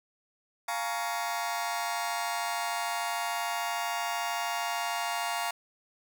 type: chord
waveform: sawtooth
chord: Bb minor seventh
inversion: second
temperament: just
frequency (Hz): 699.2 / 839.1 / 932.3 / 1118.8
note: F5 / Ab5 / Bb5 / Db6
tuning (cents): +2 / +18 / 0 / +16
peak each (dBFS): -30 / -34 / -31 / -34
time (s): 0.68-5.51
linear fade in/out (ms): 5
effects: none